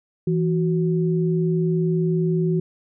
sine tone pair together, 165.2 / 370 Hz, E3 / F#4, +4 / 0 cents, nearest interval octave + major second, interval 1396 cents, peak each -19 / -23 dBFS, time 0.27-2.6 s, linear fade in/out 5 ms, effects none

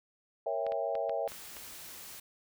sine chord, A# diminished seventh, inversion none, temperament equal with one note detuned, 466.2 / 554.4 / 659.3 / 799.5 Hz, A#4 / C#5 / E5 / G5, 0 / 0 / 0 / +34 cents, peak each -38 / -35 / -34 / -38 dBFS, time 0.46-1.28 s, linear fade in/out 5 ms
clicks, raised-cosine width 0.3 ms, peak -29 dBFS, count 7, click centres 0.666 / 0.721 / 0.953 / 1.095 / 1.277 / 1.319 / 1.568 s
white noise, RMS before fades -47 dBFS, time 1.28-2.2 s, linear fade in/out 5 ms
effects none

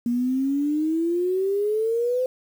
sine exponential sweep, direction up, 235.7 to 516 Hz, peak -20 dBFS, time 0.06-2.26 s, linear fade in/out 2 ms, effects 8-bit

